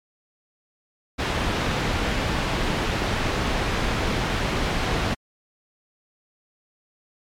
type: low-pass noise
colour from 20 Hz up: pink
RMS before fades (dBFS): -24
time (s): 1.18-5.15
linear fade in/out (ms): 20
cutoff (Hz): 3700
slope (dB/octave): 12
effects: MP3 96 kbps